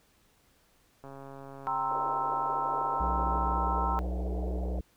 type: click train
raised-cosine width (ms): 1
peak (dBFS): -32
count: 346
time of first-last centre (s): 1.04-3.558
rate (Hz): 137
type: chord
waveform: sine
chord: C dominant seventh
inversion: second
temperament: equal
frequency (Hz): 784 / 932.3 / 1046.5 / 1318.5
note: G5 / Bb5 / C6 / E6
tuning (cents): 0 / 0 / 0 / 0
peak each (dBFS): -34 / -32 / -34 / -34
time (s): 1.67-3.99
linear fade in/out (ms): 0
type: band-pass noise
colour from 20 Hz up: white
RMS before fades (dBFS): -42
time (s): 1.91-4.79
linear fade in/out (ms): 2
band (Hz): 330 to 710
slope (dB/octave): 48
type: harmonic tone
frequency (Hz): 61.74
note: B1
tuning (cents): 0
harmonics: 1 / 3 / 5 / 7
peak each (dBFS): -30 / -40 / -44 / -47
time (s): 3-4.81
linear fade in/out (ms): 5
effects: pink hiss -66 dBFS RMS until 4.96 s